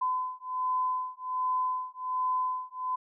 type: beating tone pair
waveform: sine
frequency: 1015 / 1016.3 Hz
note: B5 / B5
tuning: +47 / +49 cents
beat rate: 1.3 Hz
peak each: -31 dBFS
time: 0.01-2.96 s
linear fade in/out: 10 ms
effects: none